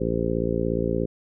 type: harmonic tone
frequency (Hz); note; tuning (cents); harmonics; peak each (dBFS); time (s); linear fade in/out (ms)
57; A#1; -38; 1 / 2 / 3 / 4 / 5 / 6 / 7 / 8 / 9; -32 / -32 / -29 / -31 / -31 / -32 / -28 / -33 / -30; 0-1.06; 10
effects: none